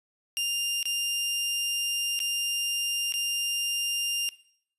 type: tone with dropouts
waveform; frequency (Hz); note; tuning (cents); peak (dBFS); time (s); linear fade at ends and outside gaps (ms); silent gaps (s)
sawtooth; 2800; F7; +4; -23; 0.37-4.29; 0; 0.829-0.855 / 2.191-2.202 / 3.123-3.139
effects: noise-tail reverb RT60 0.6 s tail -18 dB re dry + resampled to 32000 Hz